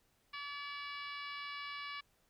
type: harmonic tone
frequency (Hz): 573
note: D5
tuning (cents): -43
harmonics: 2 / 3 / 4 / 5 / 6 / 7 / 8 / 9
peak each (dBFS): -46 / -50 / -47 / -51 / -55 / -54 / -58 / -59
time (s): 0.33-2.01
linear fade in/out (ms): 10
effects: pink hiss -74 dBFS RMS until 2.29 s